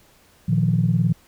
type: chord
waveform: sine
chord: Bb suspended fourth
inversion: none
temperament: equal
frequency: 116.54 / 155.56 / 174.61 Hz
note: Bb2 / Eb3 / F3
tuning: 0 / 0 / 0 cents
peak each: -20 dBFS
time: 0.48-1.13 s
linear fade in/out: 10 ms
effects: tanh soft clip ceiling -7 dBFS + pink hiss -55 dBFS RMS until 1.27 s